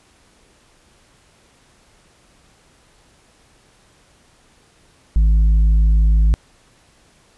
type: tone with tanh clipping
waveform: triangle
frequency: 53.2 Hz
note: G#1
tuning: 42 cents sharp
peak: -11 dBFS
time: 5.16-6.34 s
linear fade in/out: 0 ms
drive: 9 dB
effects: pink hiss -54 dBFS RMS until 7.37 s + resampled to 24000 Hz